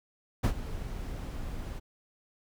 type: noise with ADSR envelope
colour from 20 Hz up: brown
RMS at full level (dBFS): -22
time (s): 0.43-1.8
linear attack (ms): 15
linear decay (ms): 78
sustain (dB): -15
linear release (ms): 23
effects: none